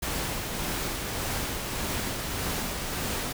pink noise with tremolo, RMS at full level -30 dBFS, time 0.02-3.33 s, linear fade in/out 10 ms, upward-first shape sine, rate 1.7 Hz, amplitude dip 30%, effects none

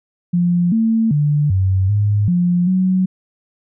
sine tone with pitch steps, 175.1 / 224.5 / 147.3 / 95 / 103.4 / 176.4 / 186.1 Hz, F3 / A3 / D3 / F#2 / G#2 / F3 / F#3, +5 / +35 / +6 / +46 / -7 / +18 / +10 cents, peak -12 dBFS, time 0.33-3.06 s, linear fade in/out 10 ms, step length 390 ms, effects none

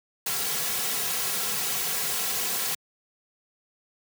white noise with comb filter, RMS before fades -28 dBFS, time 0.26-2.75 s, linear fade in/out 5 ms, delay 3.3 ms, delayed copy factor -0.7, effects high-pass 150 Hz 12 dB/octave

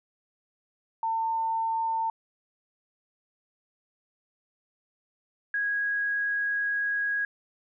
sine tone pair in turn, 901 / 1651.5 Hz, A5 / G#6, +41 / -10 cents, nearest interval minor seventh, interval 1049 cents, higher second, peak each -25 dBFS, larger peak neither, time 1.03-2.1 / 5.54-7.25 s, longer second, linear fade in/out 2 ms, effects none

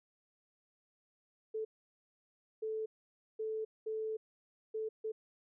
sine tone bursts at uneven times, 437.8 Hz, A4, 9 cents flat, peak -35 dBFS, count 6, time 1.54-1.65 / 2.62-2.86 / 3.39-3.65 / 3.86-4.17 / 4.74-4.89 / 5.04-5.12 s, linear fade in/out 10 ms, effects none

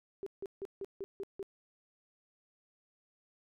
sine tone bursts, 392.6 Hz, G4, 3 cents sharp, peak -37 dBFS, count 7, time 0.23-1.428 s, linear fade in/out 0 ms, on 34 ms, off 160 ms, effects none

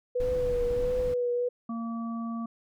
sine tone with vibrato, 492.6 Hz, B4, 5 cents flat, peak -25 dBFS, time 0.15-1.49 s, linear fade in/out 10 ms, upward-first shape triangle, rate 1.5 Hz, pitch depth 35 cents each way
brown noise, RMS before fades -35 dBFS, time 0.2-1.14 s, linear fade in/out 2 ms
harmonic tone, 230 Hz, A#3, 23 cents flat, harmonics 1 / 3 / 5, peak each -31 / -45 / -41 dBFS, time 1.69-2.46 s, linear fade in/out 5 ms
effects none

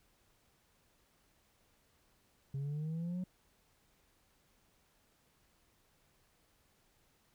sine exponential sweep, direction up, 135.1 to 185.9 Hz, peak -33 dBFS, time 2.54-3.24 s, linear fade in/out 5 ms, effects tanh soft clip ceiling -35 dBFS + pink hiss -72 dBFS RMS until 7.34 s

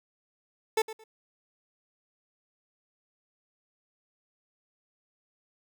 30% pulse tone with echo, 440.2 Hz, A4, 1 cent sharp, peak -20 dBFS, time 0.77-0.82 s, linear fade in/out 5 ms, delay 110 ms, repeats 2, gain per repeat -14 dB, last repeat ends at 1.04 s, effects none

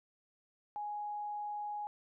sine tone, 832 Hz, G#5, 3 cents sharp, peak -37 dBFS, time 0.76-1.87 s, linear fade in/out 0 ms, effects none

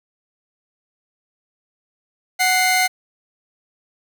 sawtooth tone pair together, 740 / 2093 Hz, F#5 / C7, 0 / 0 cents, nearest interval octave + tritone, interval 1800 cents, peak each -14 dBFS, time 2.39-2.88 s, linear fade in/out 20 ms, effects none

